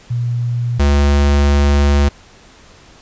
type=tone pair in turn; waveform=sine / square; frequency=120 / 71.35 Hz; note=B2 / D2; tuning=-49 / -49 cents; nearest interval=major sixth; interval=900 cents; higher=first; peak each=-15 / -10 dBFS; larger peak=second; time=0.1-0.79 / 0.79-2.09 s; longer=second; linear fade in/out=10 ms; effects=pink hiss -44 dBFS RMS until 3.01 s + resampled to 16000 Hz